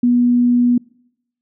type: tone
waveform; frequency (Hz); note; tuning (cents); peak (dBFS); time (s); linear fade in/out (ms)
sine; 243.3; B3; -26; -10; 0.03-0.78; 5
effects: noise-tail reverb RT60 0.8 s tail -26 dB re dry